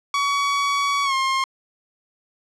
sawtooth tone with pitch glide, 1129 to 1066.2 Hz, C#6 to C6, +31 to +32 cents, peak -15 dBFS, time 0.14-1.44 s, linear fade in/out 2 ms, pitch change -99 cents, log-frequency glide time 1.04-1.14 s, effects low-pass 6000 Hz 12 dB/octave

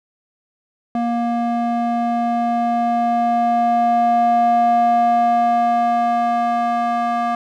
square tone with band-pass filter sweep, 235.9 Hz, A#3, 21 cents sharp, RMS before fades -17 dBFS, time 0.95-7.35 s, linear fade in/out 2 ms, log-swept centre 500 to 910 Hz, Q 3.9, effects none

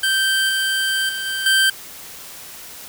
25% pulse tone with level steps, 1562 Hz, G6, 7 cents flat, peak -12 / -14 / -20 / -18 / -9 dBFS, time 0.03-1.7 s, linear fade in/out 5 ms, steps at 0.49 / 1.09 / 1.26 / 1.46 s, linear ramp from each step 2 ms, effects white hiss -37 dBFS RMS until 2.88 s

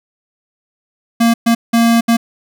square tone bursts at uneven times, 231.7 Hz, A#3, 10 cents flat, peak -9 dBFS, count 4, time 1.2-1.34 / 1.46-1.55 / 1.73-2.01 / 2.08-2.17 s, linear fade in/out 10 ms, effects none

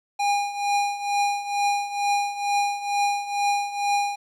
square tone with tremolo, 812 Hz, G#5, 39 cents flat, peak -19 dBFS, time 0.19-4.16 s, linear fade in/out 10 ms, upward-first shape triangle, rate 2.2 Hz, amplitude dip 80%, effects low-pass 8000 Hz 12 dB/octave + 10-bit

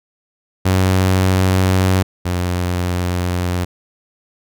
sawtooth tone pair in turn, 93.7 / 89.27 Hz, F#2 / F2, +22 / +38 cents, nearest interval minor second, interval 84 cents, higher first, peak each -8 / -13 dBFS, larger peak first, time 0.65-2.03 / 2.25-3.65 s, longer second, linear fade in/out 10 ms, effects none

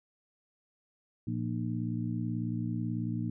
harmonic tone with a mistuned harmonic, 58.27 Hz, A#1, in tune, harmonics 2 / 3 / 4 / 5, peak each -34 / -37 / -36 / -39 dBFS, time 1.27-3.3 s, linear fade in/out 5 ms, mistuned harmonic 5, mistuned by +75 cents, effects none

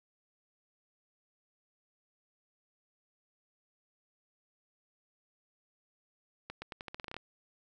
accelerating click train, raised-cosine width 0.3 ms, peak -25 dBFS, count 12, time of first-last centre 6.5-7.166 s, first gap 120 ms, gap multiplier 0.85, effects none

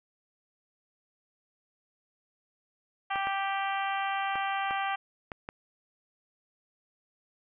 harmonic tone, 392 Hz, G4, in tune, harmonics 2 / 3 / 4 / 5 / 6 / 7 / 8, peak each -31 / -35 / -37 / -39 / -41 / -42 / -43 dBFS, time 3.1-4.96 s, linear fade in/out 10 ms
clicks, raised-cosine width 0.5 ms, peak -22 dBFS, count 6, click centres 3.158 / 3.271 / 4.356 / 4.709 / 5.318 / 5.489 s
effects none

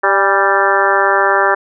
harmonic tone with a mistuned harmonic, 196 Hz, G3, in tune, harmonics 2 / 3 / 4 / 5 / 6 / 7 / 8 / 9, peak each -18 / -18 / -18 / -18 / -18 / -18 / -18 / -18 dBFS, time 0.03-1.55 s, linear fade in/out 10 ms, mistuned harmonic 4, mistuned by +38 cents, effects none

